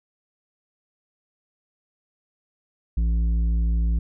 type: tone with tanh clipping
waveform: triangle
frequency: 56.6 Hz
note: A1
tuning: 50 cents sharp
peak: -20 dBFS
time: 2.97-3.99 s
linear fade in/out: 5 ms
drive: 12 dB
effects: none